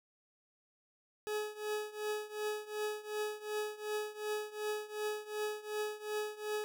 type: tone with tremolo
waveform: 40% pulse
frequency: 423.7 Hz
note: G#4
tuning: 35 cents sharp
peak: -32 dBFS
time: 1.27-6.64 s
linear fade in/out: 0 ms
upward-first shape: triangle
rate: 2.7 Hz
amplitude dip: 90%
effects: none